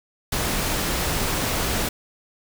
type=noise; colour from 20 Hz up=pink; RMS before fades=-24 dBFS; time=0.32-1.89 s; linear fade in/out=5 ms; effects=none